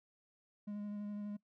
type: tone with vibrato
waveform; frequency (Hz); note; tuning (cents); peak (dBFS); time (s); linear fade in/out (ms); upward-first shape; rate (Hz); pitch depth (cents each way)
triangle; 206.6; G#3; -9; -38; 0.67-1.37; 10; square; 12; 11
effects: noise-tail reverb RT60 0.1 s tail -21 dB re dry